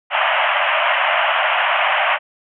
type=band-pass noise; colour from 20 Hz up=pink; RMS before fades=-17 dBFS; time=0.1-2.19 s; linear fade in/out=50 ms; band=590 to 3100 Hz; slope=96 dB/octave; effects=none